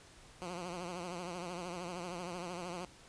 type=tone with vibrato; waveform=10% pulse; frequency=176.6 Hz; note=F3; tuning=20 cents sharp; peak=-32 dBFS; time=0.42-2.85 s; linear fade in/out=0 ms; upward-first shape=triangle; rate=13 Hz; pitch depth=100 cents each way; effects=pink hiss -58 dBFS RMS until 3.08 s + resampled to 22050 Hz